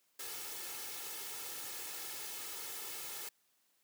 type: noise with comb filter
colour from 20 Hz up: white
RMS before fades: -44 dBFS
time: 0.19-3.29 s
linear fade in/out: 5 ms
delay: 2.3 ms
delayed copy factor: +0.65
effects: white hiss -75 dBFS RMS until 3.83 s + high-pass 150 Hz 12 dB/octave